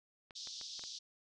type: clicks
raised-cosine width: 0.3 ms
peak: -35 dBFS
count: 5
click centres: 0.308 / 0.473 / 0.613 / 0.794 / 0.838 s
type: band-pass noise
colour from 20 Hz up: white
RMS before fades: -47 dBFS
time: 0.35-0.99 s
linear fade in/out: 10 ms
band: 3500 to 5900 Hz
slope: 48 dB/octave
effects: none